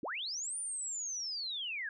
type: linear two-way sweep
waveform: sine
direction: up then down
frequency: 196 to 9397 to 1589 Hz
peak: -36 dBFS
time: 0.03-1.89 s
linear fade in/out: 2 ms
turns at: 0.58 s
effects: none